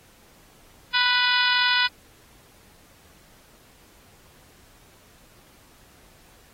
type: harmonic tone with a mistuned harmonic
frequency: 493.9 Hz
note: B4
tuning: in tune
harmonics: 2 / 3 / 4 / 5 / 6 / 7 / 8 / 9 / 10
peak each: -27 / -23 / -28 / -29 / -28 / -27 / -30 / -33 / -32 dBFS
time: 0.93-1.88 s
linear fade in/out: 20 ms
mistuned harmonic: 9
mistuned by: -63 cents
effects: pink hiss -55 dBFS RMS until 6.53 s + AAC 48 kbps